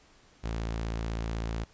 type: tone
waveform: sawtooth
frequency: 56 Hz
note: A1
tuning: 31 cents sharp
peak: -27 dBFS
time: 0.43-1.65 s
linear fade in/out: 20 ms
effects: pink hiss -60 dBFS RMS until 1.73 s + resampled to 16000 Hz